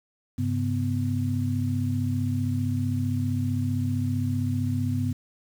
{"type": "tone cluster", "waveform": "sine", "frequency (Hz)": [100.3, 135.7, 249.1], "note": ["G2", "C#3", "B3"], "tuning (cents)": [40, -36, 15], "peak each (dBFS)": [-26, -30, -28], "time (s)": [0.38, 5.13], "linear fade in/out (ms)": 10, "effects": ["8-bit"]}